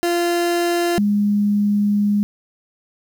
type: tone pair in turn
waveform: 30% pulse / sine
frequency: 345.6 / 205.5 Hz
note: F4 / G#3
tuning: -18 / -18 cents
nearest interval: major sixth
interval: 900 cents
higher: first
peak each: -14 / -14 dBFS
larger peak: neither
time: 0.03-0.98 / 0.98-2.23 s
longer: second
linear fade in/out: 0 ms
effects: 8-bit